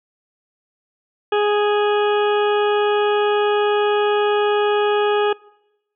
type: harmonic tone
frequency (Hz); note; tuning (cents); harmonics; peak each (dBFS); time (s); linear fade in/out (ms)
415.3; G#4; 0; 1 / 2 / 3 / 4 / 6 / 7 / 8; -16 / -22 / -26 / -28 / -32 / -33 / -34; 1.32-5.33; 5
effects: noise-tail reverb RT60 0.9 s tail -24 dB re dry